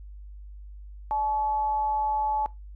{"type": "tone with amplitude modulation", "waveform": "sine", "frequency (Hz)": 860, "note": "A5", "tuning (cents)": -40, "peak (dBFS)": -22, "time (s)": [1.11, 2.46], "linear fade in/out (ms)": 0, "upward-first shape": "sine", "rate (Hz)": 261, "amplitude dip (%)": 40, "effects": ["noise-tail reverb RT60 0.2 s tail -20 dB re dry", "added 50 Hz sine -40 dBFS peak until 2.75 s"]}